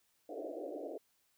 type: band-pass noise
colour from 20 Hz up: white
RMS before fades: -43 dBFS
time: 0.29-0.98 s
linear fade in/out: 5 ms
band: 280 to 690 Hz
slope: 96 dB/octave
effects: white hiss -75 dBFS RMS until 1.37 s